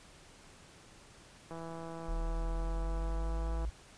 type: click train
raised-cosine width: 1 ms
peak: -31 dBFS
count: 354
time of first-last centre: 1.51-3.649 s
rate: 165 Hz
type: linear sweep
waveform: sine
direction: up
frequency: 37.79 to 55 Hz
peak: -32 dBFS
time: 2.08-3.7 s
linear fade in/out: 10 ms
effects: pink hiss -57 dBFS RMS until 3.97 s + resampled to 22050 Hz